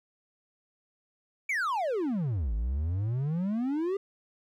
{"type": "exponential two-way sweep", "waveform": "triangle", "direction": "down then up", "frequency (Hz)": [2372, 51.3, 406.8], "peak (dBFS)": -25, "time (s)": [1.49, 3.97], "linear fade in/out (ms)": 5, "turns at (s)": 2.54, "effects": []}